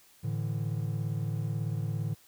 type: chord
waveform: triangle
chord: A suspended fourth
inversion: none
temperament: equal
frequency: 110 / 146.83 / 164.81 Hz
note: A2 / D3 / E3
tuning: 0 / 0 / 0 cents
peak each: -30 / -32 / -36 dBFS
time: 0.23-2.15 s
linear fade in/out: 20 ms
effects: white hiss -60 dBFS RMS until 2.27 s